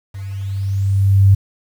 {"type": "tone with level ramp", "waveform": "sine", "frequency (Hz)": 98, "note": "G2", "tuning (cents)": 0, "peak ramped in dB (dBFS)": [-26, -5], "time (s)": [0.14, 1.35], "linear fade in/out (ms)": 10, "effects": ["7-bit"]}